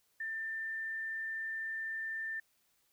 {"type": "tone", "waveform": "sine", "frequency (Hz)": 1788, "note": "A6", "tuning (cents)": 27, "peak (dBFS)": -36, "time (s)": [0.2, 2.4], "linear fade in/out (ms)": 5, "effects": ["white hiss -74 dBFS RMS until 2.92 s"]}